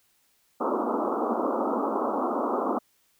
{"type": "band-pass noise", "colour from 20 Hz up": "pink", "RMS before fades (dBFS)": -27, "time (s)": [0.6, 2.79], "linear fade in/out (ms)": 10, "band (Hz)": [220, 1300], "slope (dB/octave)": 96, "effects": ["white hiss -67 dBFS RMS until 3.19 s"]}